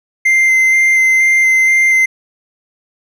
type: tone with vibrato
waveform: triangle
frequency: 2082 Hz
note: C7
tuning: 9 cents flat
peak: -6 dBFS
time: 0.25-2.06 s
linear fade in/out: 10 ms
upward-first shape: square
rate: 2.1 Hz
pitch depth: 9 cents each way
effects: none